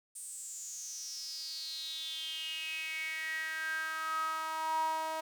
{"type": "tone with high-pass filter sweep", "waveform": "sawtooth", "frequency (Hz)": 318, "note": "D#4", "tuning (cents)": 38, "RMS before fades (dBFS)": -38, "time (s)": [0.15, 5.21], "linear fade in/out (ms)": 10, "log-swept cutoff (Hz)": [8800, 780], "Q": 8.5, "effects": []}